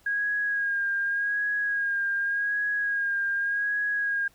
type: tone with vibrato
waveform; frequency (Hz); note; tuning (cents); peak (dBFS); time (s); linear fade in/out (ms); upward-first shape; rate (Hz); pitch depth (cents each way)
sine; 1634; G#6; -29; -24; 0.06-4.28; 5; sine; 0.86; 33
effects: pink hiss -61 dBFS RMS until 4.34 s